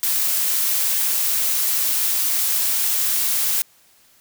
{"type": "noise", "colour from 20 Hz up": "blue", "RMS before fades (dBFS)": -20, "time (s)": [0.03, 3.62], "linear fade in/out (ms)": 0, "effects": ["white hiss -55 dBFS RMS until 4.2 s"]}